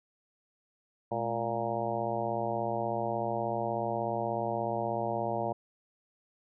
harmonic tone with a mistuned harmonic, 116.54 Hz, A#2, in tune, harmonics 1 / 2 / 3 / 4 / 5 / 6 / 7 / 8, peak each -40 / -40 / -39 / -39 / -35 / -35 / -38 / -39 dBFS, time 1.11-5.53 s, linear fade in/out 10 ms, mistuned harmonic 2, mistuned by -130 cents, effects none

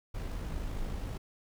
brown noise with amplitude modulation, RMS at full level -35 dBFS, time 0.14-1.18 s, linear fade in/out 10 ms, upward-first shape sine, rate 52.7 Hz, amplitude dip 30%, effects none

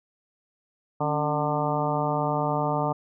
harmonic tone with a mistuned harmonic, 149.4 Hz, D3, 30 cents sharp, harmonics 1 / 2 / 3 / 4 / 5 / 6 / 7 / 8, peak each -29 / -32 / -33 / -30 / -30 / -30 / -35 / -33 dBFS, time 1-2.93 s, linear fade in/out 10 ms, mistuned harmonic 2, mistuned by -88 cents, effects none

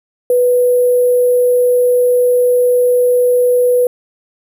sine tone with sample-and-hold, 493.9 Hz, B4, in tune, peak -8 dBFS, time 0.3-3.87 s, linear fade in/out 2 ms, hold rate 11025 Hz, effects none

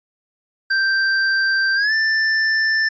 square tone with pitch glide, 1568 to 1770.2 Hz, G6 to A6, 0 to +10 cents, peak -16 dBFS, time 0.7-2.89 s, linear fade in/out 10 ms, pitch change +210 cents, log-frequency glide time 1.75-1.93 s, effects resampled to 16000 Hz

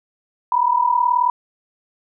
sine tone pair together, 949.1 / 987.8 Hz, A#5 / B5, +31 / 0 cents, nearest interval minor second, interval 69 cents, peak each -18 / -16 dBFS, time 0.52-1.3 s, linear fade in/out 2 ms, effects none

